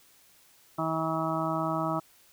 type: harmonic tone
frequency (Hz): 160.9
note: E3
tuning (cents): -42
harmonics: 1 / 2 / 4 / 5 / 6 / 7 / 8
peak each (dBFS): -34 / -33 / -33 / -37 / -37 / -36 / -34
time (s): 0.78-2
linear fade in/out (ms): 10
effects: white hiss -60 dBFS RMS until 2.32 s